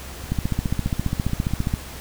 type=two click trains; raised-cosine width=5 ms; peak=-23 / -9 dBFS; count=7 / 22; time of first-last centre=0.24-1.508 / 0.32-1.739 s; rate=4.73 / 14.8 Hz; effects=added 68 Hz sine -38 dBFS peak until 2 s + pink hiss -38 dBFS RMS until 2 s